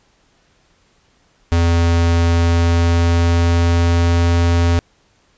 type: tone with pitch glide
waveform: square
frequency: 84.7 to 85.44 Hz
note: E2 to F2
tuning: +48 to -37 cents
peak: -12 dBFS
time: 1.52-4.79 s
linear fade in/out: 0 ms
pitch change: +15 cents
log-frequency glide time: 2.26-4.3 s
effects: pink hiss -57 dBFS RMS until 5.37 s + resampled to 16000 Hz